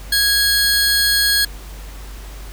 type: tone pair together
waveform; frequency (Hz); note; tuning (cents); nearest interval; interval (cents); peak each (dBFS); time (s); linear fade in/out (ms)
sawtooth; 1651 / 4309; G#6 / C#8; -11 / -50; octave + perfect fourth; 1661; -13; 0.12-1.45; 5
effects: added 49 Hz sine -31 dBFS peak until 2.52 s + pink hiss -40 dBFS RMS until 2.52 s